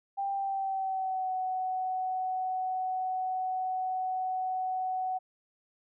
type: tone with pitch glide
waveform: sine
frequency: 790 to 746.1 Hz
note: G5 to F#5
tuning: +13 to +14 cents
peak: -29 dBFS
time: 0.17-5.19 s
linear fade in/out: 20 ms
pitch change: -99 cents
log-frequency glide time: 0.31-1.33 s
effects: none